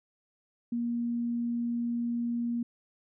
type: tone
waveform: sine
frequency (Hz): 236.7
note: A#3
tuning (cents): +27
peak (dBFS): -28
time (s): 0.72-2.63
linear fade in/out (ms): 5
effects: none